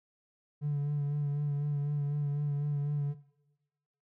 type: tone with vibrato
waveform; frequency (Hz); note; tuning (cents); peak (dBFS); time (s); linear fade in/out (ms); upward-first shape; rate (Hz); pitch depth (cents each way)
triangle; 145; D3; -22; -25; 0.61-3.15; 50; sine; 4; 28
effects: noise-tail reverb RT60 1.0 s tail -20 dB re dry + tanh soft clip ceiling -25 dBFS